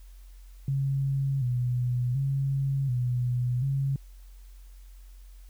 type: tone with vibrato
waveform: sine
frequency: 130 Hz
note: C3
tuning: 11 cents flat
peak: -24 dBFS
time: 0.68-3.96 s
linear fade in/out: 2 ms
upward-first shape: square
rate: 0.68 Hz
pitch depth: 90 cents each way
effects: added 45 Hz sine -45 dBFS peak until 5.49 s + white hiss -63 dBFS RMS until 5.49 s